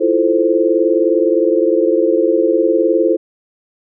sine chord, F major seventh, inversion third, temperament equal, 329.6 / 349.2 / 440 / 523.3 Hz, E4 / F4 / A4 / C5, 0 / 0 / 0 / 0 cents, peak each -16 dBFS, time 0-3.17 s, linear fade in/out 20 ms, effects none

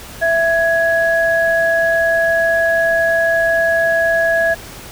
sine tone pair together, 663.7 / 1669 Hz, E5 / G#6, +12 / +8 cents, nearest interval octave + major third, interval 1596 cents, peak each -14 / -15 dBFS, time 0.21-4.55 s, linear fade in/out 20 ms, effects pink hiss -34 dBFS RMS until 4.91 s

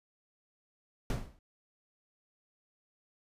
brown noise with exponential decay, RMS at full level -27 dBFS, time 1.1-1.39 s, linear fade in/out 1 ms, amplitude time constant 63 ms, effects resampled to 32000 Hz

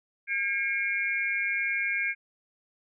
sine tone cluster, 1619 / 2171 / 2369 Hz, G#6 / C#7 / D7, -45 / -37 / +14 cents, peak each -31 / -29 / -31 dBFS, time 0.27-2.15 s, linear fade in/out 50 ms, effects none

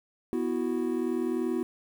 triangle chord, B suspended fourth, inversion none, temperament equal, 246.9 / 329.6 / 370 Hz, B3 / E4 / F#4, 0 / 0 / 0 cents, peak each -29 dBFS, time 0.33-1.63 s, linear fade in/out 0 ms, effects 9-bit

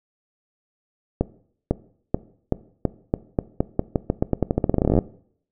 accelerating click train, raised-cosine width 2 ms, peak -5 dBFS, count 30, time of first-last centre 1.21-4.988 s, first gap 500 ms, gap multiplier 0.87, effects noise-tail reverb RT60 0.6 s tail -19 dB re dry

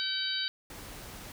harmonic tone, 766 Hz, G5, 40 cents flat, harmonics 2 / 3 / 4 / 5 / 6, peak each -37 / -44 / -36 / -34 / -35 dBFS, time 0-0.48 s, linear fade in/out 0 ms
pink noise, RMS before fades -45 dBFS, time 0.7-1.32 s, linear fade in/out 2 ms
effects none

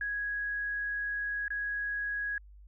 sine tone with dropouts, 1661.2 Hz, G#6, in tune, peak -31 dBFS, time 0.01-2.38 s, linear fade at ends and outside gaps 2 ms, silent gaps 1.481-1.504 s, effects added 50 Hz sine -50 dBFS peak until 2.67 s

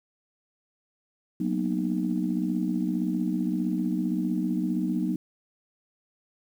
sine chord, B major seventh, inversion second, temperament just, 185.21 / 231.5 / 246.9 / 308.7 Hz, F#3 / A#3 / B3 / D#4, +2 / -12 / 0 / -14 cents, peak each -28 / -32 / -30 / -29 dBFS, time 1.4-5.16 s, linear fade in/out 5 ms, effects tanh soft clip ceiling -14 dBFS + 9-bit

